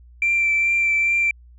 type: tone with vibrato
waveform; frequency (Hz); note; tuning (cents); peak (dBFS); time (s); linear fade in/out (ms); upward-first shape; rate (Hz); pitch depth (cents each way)
sine; 2349; D7; 0; -15; 0.22-1.31; 2; triangle; 2.4; 17
effects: tanh soft clip ceiling -12 dBFS + added 60 Hz sine -44 dBFS peak until 1.58 s